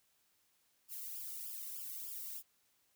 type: noise with flanger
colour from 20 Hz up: violet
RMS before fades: -45 dBFS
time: 0.88-2.43 s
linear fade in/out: 50 ms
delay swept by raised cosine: 0.48 to 1.23 ms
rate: 3.3 Hz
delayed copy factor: -1
effects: white hiss -75 dBFS RMS until 2.95 s